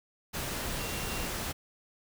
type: tone in noise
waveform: sine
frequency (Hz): 2757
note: F7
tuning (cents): -23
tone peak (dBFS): -44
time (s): 0.78-1.27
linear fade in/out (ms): 20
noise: pink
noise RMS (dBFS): -35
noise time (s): 0.33-1.53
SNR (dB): -12
effects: none